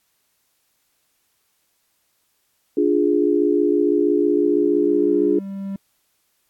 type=chord; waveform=sine; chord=D diminished; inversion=none; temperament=equal; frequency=293.7 / 349.2 / 415.3 Hz; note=D4 / F4 / Ab4; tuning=0 / 0 / 0 cents; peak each=-19 dBFS; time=2.77-5.39 s; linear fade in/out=5 ms
type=tone with exponential growth; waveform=triangle; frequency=196 Hz; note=G3; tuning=in tune; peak=-22 dBFS; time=2.86-5.76 s; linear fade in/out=2 ms; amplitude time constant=630 ms
effects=white hiss -67 dBFS RMS until 6.49 s + AAC 64 kbps